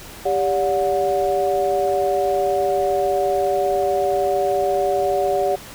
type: tone cluster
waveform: sine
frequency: 394.9 / 575 / 728 Hz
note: G4 / D5 / F#5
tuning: +13 / -37 / -28 cents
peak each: -21 dBFS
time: 0.25-5.56 s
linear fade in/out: 10 ms
effects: pink hiss -38 dBFS RMS until 5.74 s